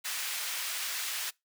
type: high-pass noise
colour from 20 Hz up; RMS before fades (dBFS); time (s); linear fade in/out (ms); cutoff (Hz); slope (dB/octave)
pink; -35; 0.04-1.31; 20; 1800; 12
effects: noise-tail reverb RT60 0.2 s tail -24 dB re dry